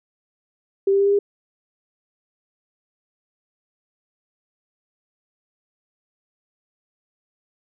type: tone with pitch steps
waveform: sine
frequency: 392 / 395.2 / 398.4 / 401.6 / 404.9 Hz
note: G4 / G4 / G4 / G4 / G#4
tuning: 0 / +14 / +28 / +42 / -44 cents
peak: -14 dBFS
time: 0.87-1.19 s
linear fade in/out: 5 ms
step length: 64 ms
effects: none